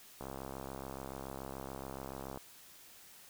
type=click train; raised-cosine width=1 ms; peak=-29 dBFS; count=146; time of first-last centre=0.21-2.374 s; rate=67 Hz; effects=white hiss -57 dBFS RMS until 3.29 s